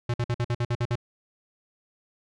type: tone bursts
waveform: square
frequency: 120 Hz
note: B2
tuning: 49 cents flat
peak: -24 dBFS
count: 9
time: 0.09-0.956 s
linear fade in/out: 5 ms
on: 50 ms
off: 52 ms
effects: low-pass 5000 Hz 12 dB/octave